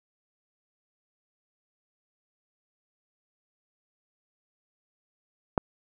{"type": "click", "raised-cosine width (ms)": 1, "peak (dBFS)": -8, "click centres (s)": 5.578, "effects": []}